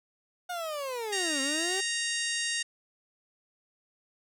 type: linear two-way sweep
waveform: 30% pulse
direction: down then up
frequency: 727 to 263 to 395.9 Hz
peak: -30 dBFS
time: 0.49-1.81 s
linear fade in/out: 10 ms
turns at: 1.41 s
type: harmonic tone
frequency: 932 Hz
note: A#5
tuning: 1 cent flat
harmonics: 2 / 3 / 4 / 5 / 6 / 7 / 8 / 9 / 10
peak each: -34 / -36 / -37 / -38 / -39 / -39 / -40 / -41 / -41 dBFS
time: 1.12-2.63 s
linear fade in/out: 10 ms
effects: none